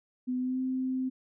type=tone with pitch glide; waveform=sine; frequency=252.2 to 259 Hz; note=B3 to C4; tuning=+36 to -17 cents; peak=-28 dBFS; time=0.27-1.1 s; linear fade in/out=20 ms; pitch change=+47 cents; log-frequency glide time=0.38-0.6 s; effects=none